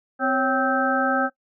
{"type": "harmonic tone with a mistuned harmonic", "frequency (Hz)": 260, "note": "C4", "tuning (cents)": -11, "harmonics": [1, 2, 3, 5, 6], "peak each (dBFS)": [-25, -25, -25, -25, -25], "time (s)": [0.19, 1.3], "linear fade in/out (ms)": 50, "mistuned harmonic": 2, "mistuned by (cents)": 96, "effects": ["noise-tail reverb RT60 0.1 s tail -20 dB re dry"]}